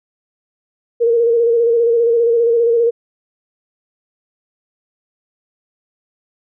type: tone with vibrato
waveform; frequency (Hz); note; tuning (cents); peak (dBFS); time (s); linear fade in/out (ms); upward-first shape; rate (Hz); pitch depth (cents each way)
sine; 466.2; A#4; 0; -10; 1-2.91; 20; square; 15; 31
effects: none